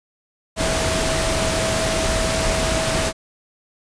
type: tone in noise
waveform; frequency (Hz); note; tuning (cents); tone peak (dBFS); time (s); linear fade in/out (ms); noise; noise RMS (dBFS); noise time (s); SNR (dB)
sine; 647; E5; -32; -24; 0.56-3.13; 50; pink; -21; 0.56-3.13; -6
effects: resampled to 22050 Hz

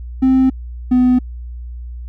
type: tone pair in turn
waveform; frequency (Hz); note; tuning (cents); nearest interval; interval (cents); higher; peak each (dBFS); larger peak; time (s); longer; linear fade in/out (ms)
triangle; 261.6 / 251; C4 / B3; 0 / +28; minor second; 72; first; -6; neither; 0.22-0.5 / 0.91-1.19; neither; 10
effects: tanh soft clip ceiling -3 dBFS + added 60 Hz sine -26 dBFS peak until 2.08 s

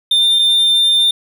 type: tone pair in turn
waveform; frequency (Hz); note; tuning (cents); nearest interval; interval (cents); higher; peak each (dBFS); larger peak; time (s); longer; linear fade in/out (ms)
triangle; 3598 / 3598; A7 / A7; +38 / +38; unison; 0; neither; -8; neither; 0.11-0.39 / 0.39-1.11; second; 5
effects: none

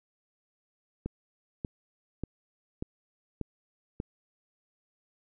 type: click train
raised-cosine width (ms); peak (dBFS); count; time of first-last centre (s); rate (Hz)
3; -20; 6; 1.06-4.001; 1.7
effects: none

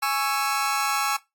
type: chord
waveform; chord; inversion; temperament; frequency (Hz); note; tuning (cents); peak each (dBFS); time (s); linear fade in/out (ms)
sawtooth; C# minor; second; just; 831.5 / 1108.7 / 1330.5; G#5 / C#6 / E6; +2 / 0 / +16; -23; 0.02-1.17; 10
effects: noise-tail reverb RT60 0.2 s tail -20 dB re dry + AAC 64 kbps

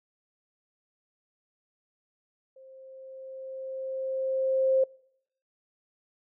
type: tone with level ramp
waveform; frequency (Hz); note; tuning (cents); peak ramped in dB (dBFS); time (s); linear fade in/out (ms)
sine; 528; C5; +16; -49 to -19; 2.56-4.84; 5
effects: noise-tail reverb RT60 0.7 s tail -25 dB re dry

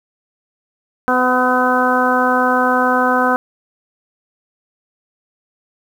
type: harmonic tone with a mistuned harmonic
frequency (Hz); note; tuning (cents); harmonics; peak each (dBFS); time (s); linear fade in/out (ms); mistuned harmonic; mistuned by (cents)
252.7; B3; +40; 1 / 2 / 3 / 4 / 5 / 6; -19 / -19 / -19 / -19 / -19 / -19; 1.08-3.36; 0; 3; -16
effects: 7-bit

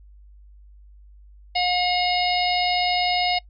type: harmonic tone with a mistuned harmonic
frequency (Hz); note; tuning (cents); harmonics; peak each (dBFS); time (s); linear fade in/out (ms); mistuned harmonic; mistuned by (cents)
718; F5; +48; 1 / 3 / 4 / 5 / 6 / 7; -22 / -27 / -28 / -29 / -30 / -30; 1.55-3.39; 10; 5; +74
effects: noise-tail reverb RT60 0.1 s tail -22 dB re dry + added 50 Hz sine -45 dBFS peak until 3.49 s

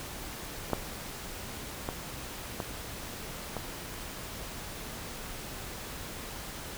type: clicks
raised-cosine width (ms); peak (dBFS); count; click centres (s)
1; -25 / -12 / -17 / -18 / -19; 5; 0.701 / 0.733 / 1.889 / 2.602 / 3.567
effects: pink hiss -41 dBFS RMS until 6.77 s

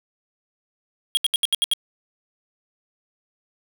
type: tone bursts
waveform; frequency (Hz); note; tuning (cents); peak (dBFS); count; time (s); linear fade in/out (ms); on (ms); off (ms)
square; 3273; G#7; -26; -17; 7; 1.15-1.735; 0; 21; 73
effects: none

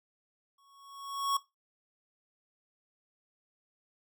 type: tone with exponential growth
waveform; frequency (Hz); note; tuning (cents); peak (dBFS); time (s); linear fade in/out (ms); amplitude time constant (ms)
square; 1108; C#6; -1; -26; 0.58-1.37; 5; 170
effects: noise-tail reverb RT60 0.2 s tail -17 dB re dry

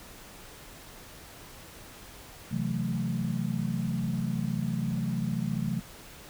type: chord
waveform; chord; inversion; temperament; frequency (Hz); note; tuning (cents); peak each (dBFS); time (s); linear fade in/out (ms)
sine; F# half-diminished seventh; second; equal; 130.81 / 164.81 / 185 / 220; C3 / E3 / F#3 / A3; 0 / 0 / 0 / 0; -33; 2.51-5.8; 10
effects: pink hiss -48 dBFS RMS until 6.29 s

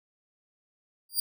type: tone with exponential growth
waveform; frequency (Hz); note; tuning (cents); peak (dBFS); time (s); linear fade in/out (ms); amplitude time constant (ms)
10% pulse; 4781; D8; +30; -14; 1.09-1.2; 5; 23
effects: none

